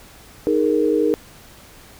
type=chord; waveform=sine; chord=D# suspended fourth; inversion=none; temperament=equal; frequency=311.1 / 415.3 / 466.2 Hz; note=D#4 / G#4 / A#4; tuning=0 / 0 / 0 cents; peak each=-19 / -20 / -19 dBFS; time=0.47-1.14 s; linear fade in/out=0 ms; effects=pink hiss -45 dBFS RMS until 1.99 s